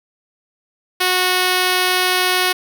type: tone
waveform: 5% pulse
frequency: 366.5 Hz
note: F#4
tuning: 16 cents flat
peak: -3 dBFS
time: 1-2.53 s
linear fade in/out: 10 ms
effects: none